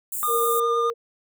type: high-pass noise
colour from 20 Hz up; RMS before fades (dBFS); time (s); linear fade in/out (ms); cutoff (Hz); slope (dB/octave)
white; -29; 0.12-0.6; 5; 7100; 96
type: tone with vibrato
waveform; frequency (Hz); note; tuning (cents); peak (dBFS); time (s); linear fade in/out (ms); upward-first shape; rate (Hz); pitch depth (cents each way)
triangle; 1211; D#6; -47; -20; 0.23-0.9; 0; triangle; 9.7; 16
type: tone with tremolo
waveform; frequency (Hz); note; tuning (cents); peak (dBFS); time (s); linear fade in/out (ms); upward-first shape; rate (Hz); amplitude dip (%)
sine; 466.2; A#4; 0; -21; 0.27-0.94; 50; sine; 14; 25
effects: none